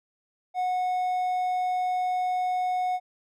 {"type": "tone", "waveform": "triangle", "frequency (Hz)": 732, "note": "F#5", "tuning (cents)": -19, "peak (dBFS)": -22, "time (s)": [0.54, 3], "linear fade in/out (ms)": 50, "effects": []}